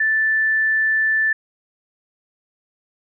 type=tone; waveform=sine; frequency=1760 Hz; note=A6; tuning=in tune; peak=-15 dBFS; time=0-1.33 s; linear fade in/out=5 ms; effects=none